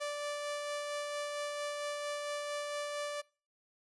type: tone with tremolo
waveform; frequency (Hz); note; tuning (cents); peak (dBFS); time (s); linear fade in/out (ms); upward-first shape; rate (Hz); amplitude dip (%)
sawtooth; 585; D5; -7; -31; 0-3.22; 20; sine; 4.4; 25
effects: noise-tail reverb RT60 0.4 s tail -25 dB re dry + resampled to 24000 Hz